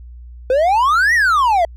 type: exponential two-way sweep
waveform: triangle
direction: up then down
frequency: 494.6 to 1975.5 to 646 Hz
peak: -9 dBFS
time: 0.5-1.65 s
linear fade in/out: 2 ms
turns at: 1.14 s
effects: added 60 Hz sine -33 dBFS peak until 1.76 s